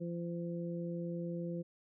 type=harmonic tone; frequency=171.3 Hz; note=F3; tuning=33 cents flat; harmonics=1 / 2 / 3; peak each=-38 / -43 / -44 dBFS; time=0-1.63 s; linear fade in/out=20 ms; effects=none